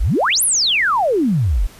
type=exponential two-way sweep; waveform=sine; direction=up then down; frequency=37.23 to 11760 to 37.23 Hz; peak=-13 dBFS; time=0-1.67 s; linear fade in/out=10 ms; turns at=0.43 s; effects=pink hiss -43 dBFS RMS until 1.79 s + resampled to 32000 Hz